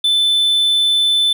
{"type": "tone", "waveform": "triangle", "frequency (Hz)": 3520, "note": "A7", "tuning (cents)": 0, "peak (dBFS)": -10, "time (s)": [0.04, 1.33], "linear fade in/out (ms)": 5, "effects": []}